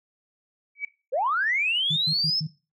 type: tone with exponential growth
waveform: sine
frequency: 2277 Hz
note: C#7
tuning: 46 cents sharp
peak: -23 dBFS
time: 0.75-0.85 s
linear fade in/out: 5 ms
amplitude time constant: 20 ms
type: linear sweep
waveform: sine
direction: up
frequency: 466.2 to 5350 Hz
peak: -21 dBFS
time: 1.12-2.41 s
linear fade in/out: 20 ms
type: tone bursts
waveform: sine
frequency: 155.56 Hz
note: D#3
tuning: in tune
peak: -26 dBFS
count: 4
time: 1.9-2.472 s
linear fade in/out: 10 ms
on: 68 ms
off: 100 ms
effects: noise-tail reverb RT60 0.3 s tail -17 dB re dry + tanh soft clip ceiling -14 dBFS